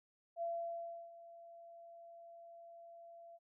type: tone with ADSR envelope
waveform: sine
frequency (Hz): 678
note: E5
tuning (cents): +49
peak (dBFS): -36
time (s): 0.36-3.39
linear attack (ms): 59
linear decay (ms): 680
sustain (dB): -17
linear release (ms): 38
effects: none